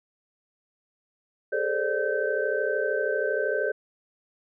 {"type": "tone cluster", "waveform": "sine", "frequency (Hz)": [410.5, 443.4, 530, 591, 1546], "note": ["G#4", "A4", "C5", "D5", "G6"], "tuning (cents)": [-20, 13, 22, 11, -24], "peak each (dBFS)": -30, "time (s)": [1.52, 3.72], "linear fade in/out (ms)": 10, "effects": []}